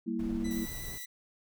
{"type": "chord", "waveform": "sine", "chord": "E diminished", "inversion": "first", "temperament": "equal", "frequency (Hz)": [196, 233.1, 329.6], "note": ["G3", "Bb3", "E4"], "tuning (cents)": [0, 0, 0], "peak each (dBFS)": [-37, -33, -36], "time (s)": [0.06, 0.66], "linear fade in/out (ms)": 20}
{"type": "noise with tremolo", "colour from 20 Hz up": "brown", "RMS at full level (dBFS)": -41, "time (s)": [0.19, 0.98], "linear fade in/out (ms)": 5, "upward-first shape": "sine", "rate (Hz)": 19, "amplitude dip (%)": 25}
{"type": "tone with vibrato", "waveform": "15% pulse", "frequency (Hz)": 1979, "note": "B6", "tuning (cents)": 3, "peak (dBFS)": -38, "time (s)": [0.44, 1.06], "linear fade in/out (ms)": 10, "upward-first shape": "square", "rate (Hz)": 8.4, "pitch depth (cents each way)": 13}
{"type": "noise", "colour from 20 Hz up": "violet", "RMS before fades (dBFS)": -44, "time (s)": [0.51, 1.05], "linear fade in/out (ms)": 0}
{"effects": []}